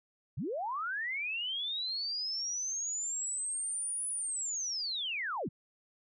sine linear two-way sweep, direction up then down, 92.5 to 9956 to 92.5 Hz, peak -33 dBFS, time 0.37-5.49 s, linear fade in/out 10 ms, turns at 4.09 s, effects none

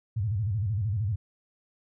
sine tone with vibrato, 103.83 Hz, G#2, in tune, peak -25 dBFS, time 0.16-1.16 s, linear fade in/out 10 ms, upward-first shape square, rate 13 Hz, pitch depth 160 cents each way, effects none

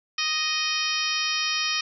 harmonic tone with a mistuned harmonic, 622.3 Hz, D#5, in tune, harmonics 2 / 3 / 4 / 5 / 6 / 7 / 8 / 9, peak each -33 / -33 / -29 / -31 / -34 / -34 / -31 / -31 dBFS, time 0.18-1.81 s, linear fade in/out 5 ms, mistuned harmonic 8, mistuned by +17 cents, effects none

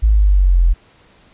sine exponential sweep, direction down, 55 to 41.2 Hz, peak -8 dBFS, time 0.02-0.74 s, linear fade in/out 20 ms, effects pink hiss -50 dBFS RMS until 1.33 s + resampled to 8000 Hz

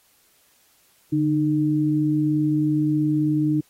sine tone pair together, 146.83 / 305.4 Hz, D3 / D#4, 0 / -32 cents, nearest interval octave + minor second, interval 1268 cents, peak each -23 / -19 dBFS, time 1.12-3.61 s, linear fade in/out 10 ms, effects white hiss -60 dBFS RMS until 3.69 s + AAC 48 kbps

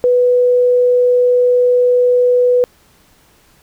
sine tone, 493.9 Hz, B4, in tune, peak -8 dBFS, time 0.04-2.64 s, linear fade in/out 0 ms, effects pink hiss -51 dBFS RMS until 3.62 s

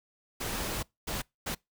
pink noise bursts at uneven times, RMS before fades -34 dBFS, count 3, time 0.4-0.83 / 1.07-1.22 / 1.46-1.55 s, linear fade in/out 10 ms, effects noise-tail reverb RT60 0.2 s tail -25 dB re dry

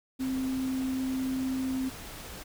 sine tone in noise, 261.6 Hz, C4, in tune, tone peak -28 dBFS, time 0.19-1.9 s, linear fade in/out 20 ms, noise pink, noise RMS -43 dBFS, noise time 0.19-2.44 s, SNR +12 dB, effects none

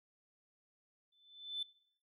sine tone with exponential growth, 3520 Hz, A7, in tune, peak -33 dBFS, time 1.12-1.63 s, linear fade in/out 5 ms, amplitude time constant 110 ms, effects noise-tail reverb RT60 0.7 s tail -22 dB re dry + tanh soft clip ceiling -31 dBFS

